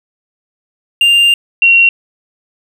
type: tone pair in turn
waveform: triangle / sine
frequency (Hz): 2794 / 2743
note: F7 / F7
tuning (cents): 0 / -32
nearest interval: unison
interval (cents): 32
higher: first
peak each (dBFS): -4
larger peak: neither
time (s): 1.01-1.34 / 1.62-1.89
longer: first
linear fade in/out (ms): 2
effects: none